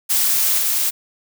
blue noise with level steps, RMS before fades -17 / -19 dBFS, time 0.09-0.91 s, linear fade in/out 20 ms, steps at 0.58 s, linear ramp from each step 5 ms, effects none

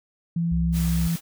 sine tone with pitch glide, 168.6 to 167.44 Hz, E3 to E3, +39 to +27 cents, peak -21 dBFS, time 0.36-1.16 s, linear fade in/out 5 ms, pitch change -12 cents, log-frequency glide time 0.56-0.83 s
sine tone, 65.41 Hz, C2, in tune, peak -24 dBFS, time 0.51-1.08 s, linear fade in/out 10 ms
white noise, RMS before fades -36 dBFS, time 0.72-1.21 s, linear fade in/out 50 ms
effects none

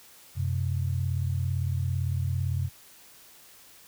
sine tone pair together, 91.22 / 129 Hz, F#2 / C3, -24 / -24 cents, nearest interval tritone, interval 600 cents, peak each -27 / -29 dBFS, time 0.35-2.7 s, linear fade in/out 50 ms, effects white hiss -53 dBFS RMS until 3.87 s

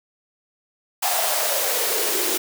white noise with high-pass filter sweep, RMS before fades -22 dBFS, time 1.02-2.38 s, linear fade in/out 10 ms, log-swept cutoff 770 to 340 Hz, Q 5.4, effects none

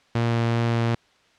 sawtooth tone with vibrato, 116.54 Hz, A#2, in tune, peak -16 dBFS, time 0.15-0.95 s, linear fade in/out 5 ms, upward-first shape triangle, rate 2.6 Hz, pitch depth 9 cents each way, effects white hiss -59 dBFS RMS until 1.38 s + low-pass 4000 Hz 12 dB/octave

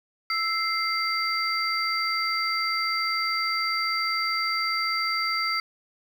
sine tone cluster, 1323 / 2090 / 4675 Hz, E6 / C7 / D8, +6 / -2 / -9 cents, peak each -28 dBFS, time 0.3-5.6 s, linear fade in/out 2 ms, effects 8-bit

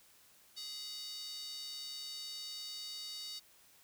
square tone with high-pass filter, 415.4 Hz, G#4, in tune, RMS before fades -45 dBFS, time 0.56-3.4 s, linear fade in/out 20 ms, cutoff 4200 Hz, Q 9.2, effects white hiss -64 dBFS RMS until 3.83 s

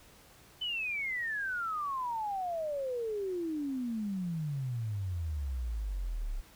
sine exponential sweep, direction down, 3046 to 32.92 Hz, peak -32 dBFS, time 0.61-6.41 s, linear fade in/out 10 ms, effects pink hiss -58 dBFS RMS until 6.55 s

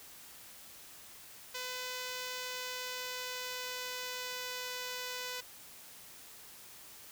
5% pulse tone with pitch glide, 503 to 499.5 Hz, B4 to B4, +32 to +20 cents, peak -27 dBFS, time 1.54-5.41 s, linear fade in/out 10 ms, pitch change -12 cents, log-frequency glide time 2.28-4.77 s, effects white hiss -53 dBFS RMS until 7.11 s

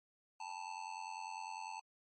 square tone with amplitude modulation, 880 Hz, A5, in tune, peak -40 dBFS, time 0.4-1.8 s, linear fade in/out 5 ms, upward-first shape sine, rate 90 Hz, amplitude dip 90%, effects MP3 32 kbps

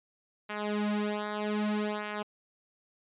sawtooth tone with flanger, 209.6 Hz, G#3, 16 cents sharp, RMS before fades -32 dBFS, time 0.49-2.23 s, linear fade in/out 10 ms, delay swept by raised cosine 0.22 to 4.42 ms, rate 0.63 Hz, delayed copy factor -1, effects resampled to 8000 Hz

